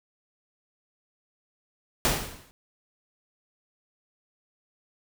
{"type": "noise with exponential decay", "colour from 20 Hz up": "pink", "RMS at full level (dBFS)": -20, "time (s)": [2.05, 2.51], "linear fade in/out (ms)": 0, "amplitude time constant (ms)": 100, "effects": []}